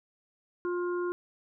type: harmonic tone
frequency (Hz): 353.4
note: F4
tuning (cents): +21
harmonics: 1 / 3 / 4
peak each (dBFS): -29 / -39 / -41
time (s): 0.65-1.12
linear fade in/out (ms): 0
effects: none